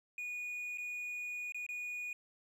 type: tone with dropouts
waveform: triangle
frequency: 2457 Hz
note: D#7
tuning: 22 cents flat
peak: -37 dBFS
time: 0.18-2.13 s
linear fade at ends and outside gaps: 2 ms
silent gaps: 0.775-0.782 / 1.522-1.545 / 1.665-1.689 s
effects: none